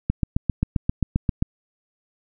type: click train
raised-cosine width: 5 ms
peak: -7 dBFS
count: 11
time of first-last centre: 0.1-1.425 s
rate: 7.55 Hz
effects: none